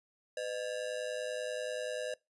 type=ring-modulated tone; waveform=square; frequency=559 Hz; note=C#5; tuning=14 cents sharp; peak=-33 dBFS; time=0.37-2.14 s; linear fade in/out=0 ms; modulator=55.1 Hz; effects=noise-tail reverb RT60 0.2 s tail -22 dB re dry + resampled to 24000 Hz